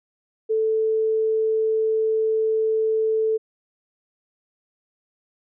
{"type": "tone", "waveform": "sine", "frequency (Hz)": 440, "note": "A4", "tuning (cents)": 0, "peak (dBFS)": -18, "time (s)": [0.49, 3.38], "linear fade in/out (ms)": 20, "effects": []}